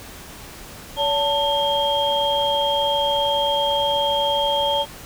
sine tone cluster, 570 / 889 / 3222 Hz, C#5 / A5 / G7, +48 / +18 / +47 cents, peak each -22 dBFS, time 0.96-4.86 s, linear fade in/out 50 ms, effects pink hiss -39 dBFS RMS until 5.05 s

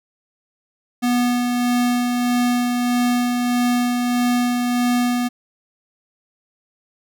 square tone with tremolo, 244.3 Hz, B3, 19 cents flat, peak -16 dBFS, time 1.02-5.29 s, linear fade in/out 20 ms, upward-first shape sine, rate 1.6 Hz, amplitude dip 30%, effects none

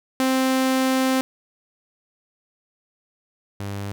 sawtooth tone pair in turn, 261.7 / 100.14 Hz, C4 / G2, 0 / +37 cents, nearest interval octave + perfect fourth, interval 1663 cents, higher first, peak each -14 / -24 dBFS, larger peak first, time 0.2-1.21 / 3.6-3.92 s, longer first, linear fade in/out 0 ms, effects none

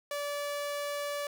sawtooth tone, 578 Hz, D5, 28 cents flat, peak -29 dBFS, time 0.11-1.27 s, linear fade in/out 2 ms, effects none

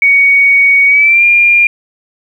sine tone with pitch glide, 2239 to 2400 Hz, C#7 to D7, +17 to +37 cents, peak -4 dBFS, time 0.02-1.67 s, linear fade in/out 2 ms, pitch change +120 cents, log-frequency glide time 0.87-1.24 s, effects 7-bit

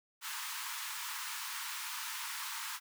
pink high-pass noise, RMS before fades -41 dBFS, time 0.21-2.8 s, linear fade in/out 50 ms, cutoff 890 Hz, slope 96 dB/octave, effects none

